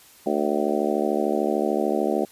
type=harmonic tone with a mistuned harmonic; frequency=73.42 Hz; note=D2; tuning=in tune; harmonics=3 / 4 / 5 / 6 / 7 / 8 / 9 / 10; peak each=-28 / -28 / -26 / -29 / -31 / -29 / -30 / -31 dBFS; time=0.26-2.25 s; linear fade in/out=5 ms; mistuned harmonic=10; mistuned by=+65 cents; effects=white hiss -51 dBFS RMS until 2.31 s + resampled to 32000 Hz